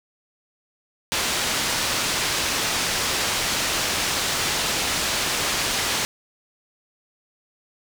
white low-pass noise, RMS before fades -24 dBFS, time 1.12-6.05 s, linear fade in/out 0 ms, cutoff 6000 Hz, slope 12 dB/octave, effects none

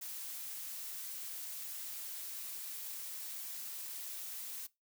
blue noise, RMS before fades -44 dBFS, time 0.01-4.67 s, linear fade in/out 10 ms, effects noise-tail reverb RT60 0.2 s tail -20 dB re dry

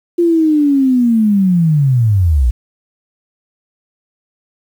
sine linear sweep, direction down, 349.2 to 55 Hz, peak -8 dBFS, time 0.18-2.51 s, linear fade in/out 10 ms, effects 7-bit

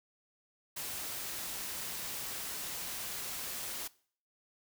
white noise, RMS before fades -40 dBFS, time 0.76-3.88 s, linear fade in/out 10 ms, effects noise-tail reverb RT60 0.5 s tail -21 dB re dry

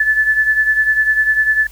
sine beating tone pair, 1738 / 1748 Hz, A6 / A6, -22 / -12 cents, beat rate 10 Hz, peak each -12 / -18 dBFS, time 0-1.67 s, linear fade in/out 5 ms, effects added 50 Hz sine -38 dBFS peak until 1.71 s + white hiss -45 dBFS RMS until 1.71 s

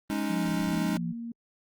square chord, Ab suspended fourth, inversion none, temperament equal, 207.7 / 277.2 / 311.1 Hz, Ab3 / Db4 / Eb4, 0 / 0 / 0 cents, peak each -32 / -34 / -33 dBFS, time 0.1-0.97 s, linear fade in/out 0 ms
sine tone with vibrato, 174.61 Hz, F3, in tune, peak -30 dBFS, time 0.29-1.13 s, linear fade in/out 20 ms, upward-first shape triangle, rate 3.6 Hz, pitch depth 60 cents each way
sine tone, 233.1 Hz, A#3, in tune, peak -34 dBFS, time 0.71-1.32 s, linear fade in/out 5 ms
effects Opus 24 kbps

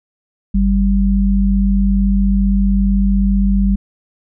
sine tone pair together, 48.82 / 196.7 Hz, G1 / G3, -6 / +6 cents, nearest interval 2 octaves, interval 2412 cents, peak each -13 dBFS, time 0.54-3.76 s, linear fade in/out 10 ms, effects none

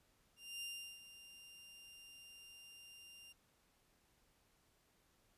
sawtooth tone with ADSR envelope, 2794 Hz, F7, in tune, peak -40 dBFS, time 0.36-3.33 s, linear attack 260 ms, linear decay 370 ms, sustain -13 dB, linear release 14 ms, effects pink hiss -75 dBFS RMS until 5.37 s + resampled to 32000 Hz

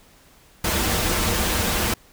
pink noise with comb filter, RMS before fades -22 dBFS, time 0.64-1.94 s, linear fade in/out 5 ms, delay 7.2 ms, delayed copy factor -0.6, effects pink hiss -53 dBFS RMS until 2.12 s

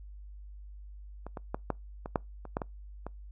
clicks, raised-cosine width 1 ms, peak -27 / -24 / -18 / -15 / -24 / -12 / -29 / -16 / -20 / -24 dBFS, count 10, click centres 1.266 / 1.372 / 1.545 / 1.703 / 2.059 / 2.158 / 2.453 / 2.569 / 2.618 / 3.066 s, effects noise-tail reverb RT60 0.2 s tail -26 dB re dry + added 50 Hz sine -44 dBFS peak until 3.31 s

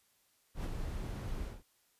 brown noise with ADSR envelope, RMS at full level -35 dBFS, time 0.54-1.63 s, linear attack 100 ms, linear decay 32 ms, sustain -4 dB, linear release 200 ms, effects white hiss -72 dBFS RMS until 1.99 s + resampled to 32000 Hz

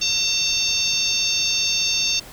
harmonic tone, 905 Hz, A5, 48 cents sharp, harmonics 3 / 4 / 5 / 6 / 7, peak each -25 / -25 / -25 / -25 / -25 dBFS, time 0.01-2.2 s, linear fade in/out 10 ms, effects pink hiss -41 dBFS RMS until 2.32 s

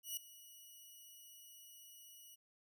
5% pulse tone with ADSR envelope, 2921 Hz, F#7, 23 cents flat, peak -30 dBFS, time 0.03-2.36 s, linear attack 140 ms, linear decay 3 ms, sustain -18 dB, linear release 18 ms, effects none

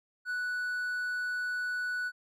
triangle tone, 1480 Hz, F#6, in tune, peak -29 dBFS, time 0.25-2.12 s, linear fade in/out 50 ms, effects none

